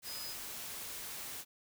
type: tone in noise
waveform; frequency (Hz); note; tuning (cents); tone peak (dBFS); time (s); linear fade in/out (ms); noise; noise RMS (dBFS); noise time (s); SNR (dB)
sine; 5000; D#8; +8; -44; 0.04-0.36; 50; white; -44; 0.02-1.45; -3
effects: none